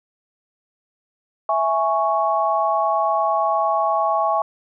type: chord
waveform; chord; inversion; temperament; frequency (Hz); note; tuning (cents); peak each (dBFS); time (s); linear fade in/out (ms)
sine; C# minor; first; equal; 659.3 / 830.6 / 1108.7; E5 / G#5 / C#6; 0 / 0 / 0; -21; 1.49-4.42; 2
effects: none